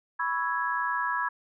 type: chord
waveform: sine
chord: C# minor seventh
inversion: third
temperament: equal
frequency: 987.8 / 1108.7 / 1318.5 / 1661.2 Hz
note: B5 / C#6 / E6 / G#6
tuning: 0 / 0 / 0 / 0 cents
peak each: -30 / -34 / -34 / -30 dBFS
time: 0.19-1.29 s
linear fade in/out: 10 ms
effects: none